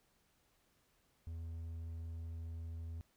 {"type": "tone", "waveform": "triangle", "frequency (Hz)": 82.41, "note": "E2", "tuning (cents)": 0, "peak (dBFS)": -40, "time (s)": [1.27, 3.01], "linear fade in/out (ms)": 0, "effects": ["pink hiss -75 dBFS RMS until 3.16 s"]}